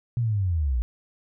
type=linear sweep; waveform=sine; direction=down; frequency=123 to 55 Hz; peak=-21 dBFS; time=0.17-0.82 s; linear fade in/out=0 ms; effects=none